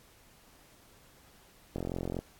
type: click train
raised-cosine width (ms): 2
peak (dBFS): -21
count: 20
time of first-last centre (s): 1.76-2.19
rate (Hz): 44.2
effects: pink hiss -60 dBFS RMS until 2.39 s + AAC 64 kbps